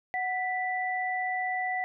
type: tone pair together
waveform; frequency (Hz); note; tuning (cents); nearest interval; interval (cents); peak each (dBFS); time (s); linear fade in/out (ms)
sine; 740 / 1975.5; F#5 / B6; 0 / 0; octave + perfect fourth; 1700; -30 / -31; 0.14-1.84; 0
effects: none